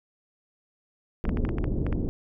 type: low-pass noise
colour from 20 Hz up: pink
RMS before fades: -27 dBFS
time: 1.24-2.09 s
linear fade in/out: 0 ms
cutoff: 410 Hz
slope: 24 dB/octave
type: clicks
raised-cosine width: 0.5 ms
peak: -20 dBFS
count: 9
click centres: 1.253 / 1.292 / 1.372 / 1.451 / 1.491 / 1.584 / 1.642 / 1.866 / 1.927 s
effects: none